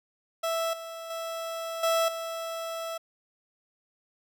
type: tone with level steps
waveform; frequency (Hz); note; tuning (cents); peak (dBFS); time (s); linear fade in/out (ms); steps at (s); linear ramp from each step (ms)
30% pulse; 659.3; E5; 0; -24 / -35 / -30 / -20 / -30; 0.43-2.98; 10; 0.73 / 1.1 / 1.83 / 2.08; 5
effects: none